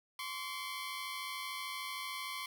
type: tone pair together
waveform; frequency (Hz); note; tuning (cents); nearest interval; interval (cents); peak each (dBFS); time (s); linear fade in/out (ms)
15% pulse; 1043.7 / 1137; C6 / C#6; -5 / +44; minor second; 149; -35 / -37; 0.19-2.46; 2
effects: none